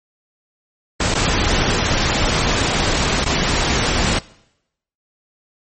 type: noise with dropouts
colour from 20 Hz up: pink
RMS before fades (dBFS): -17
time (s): 1-4.19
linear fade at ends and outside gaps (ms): 5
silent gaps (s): 1.142-1.15 / 3.245-3.259
effects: noise-tail reverb RT60 0.8 s tail -21 dB re dry + MP3 32 kbps